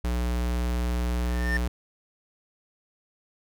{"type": "tone", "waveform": "square", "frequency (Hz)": 60.3, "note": "B1", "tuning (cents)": -41, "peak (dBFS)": -25, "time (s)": [0.04, 1.68], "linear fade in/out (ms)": 5}
{"type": "tone with exponential growth", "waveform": "triangle", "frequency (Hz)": 1799, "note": "A6", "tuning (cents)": 38, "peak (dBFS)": -21, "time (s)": [1.16, 1.57], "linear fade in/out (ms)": 2, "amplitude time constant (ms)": 88}
{"effects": []}